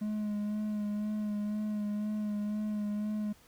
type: tone with vibrato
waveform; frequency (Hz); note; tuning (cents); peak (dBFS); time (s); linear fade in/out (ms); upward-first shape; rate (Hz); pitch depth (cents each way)
triangle; 210; G#3; +19; -29; 0.01-3.33; 10; sine; 2; 23
effects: pink hiss -61 dBFS RMS until 3.47 s